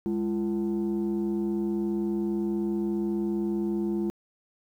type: tone pair together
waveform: sine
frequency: 205.5 / 340.6 Hz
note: G#3 / F4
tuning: -18 / -43 cents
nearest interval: major sixth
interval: 875 cents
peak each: -26 dBFS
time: 0.06-4.1 s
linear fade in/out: 0 ms
effects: tanh soft clip ceiling -22 dBFS + 10-bit